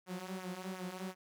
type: tone with flanger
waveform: sawtooth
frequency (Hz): 185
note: F#3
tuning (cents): 0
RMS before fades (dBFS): -43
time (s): 0.06-1.15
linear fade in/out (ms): 50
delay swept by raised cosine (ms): 0.22 to 6.02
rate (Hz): 2.8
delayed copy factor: -0.7
effects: none